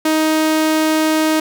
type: tone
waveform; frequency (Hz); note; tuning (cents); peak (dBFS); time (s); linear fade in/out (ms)
sawtooth; 313.4; D#4; +13; -9; 0.05-1.4; 5
effects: none